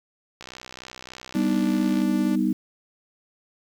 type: click train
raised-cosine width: 0.2 ms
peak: -21 dBFS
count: 103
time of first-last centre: 0.41-2.019 s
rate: 63.4 Hz
type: tone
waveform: sawtooth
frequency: 293.7 Hz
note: D4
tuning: in tune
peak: -28 dBFS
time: 1.34-2.36 s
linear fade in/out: 10 ms
type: chord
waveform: sine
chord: G augmented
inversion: none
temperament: equal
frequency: 196 / 246.9 / 311.1 Hz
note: G3 / B3 / D#4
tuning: 0 / 0 / 0 cents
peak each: -24 dBFS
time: 1.35-2.53 s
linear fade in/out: 5 ms
effects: 8-bit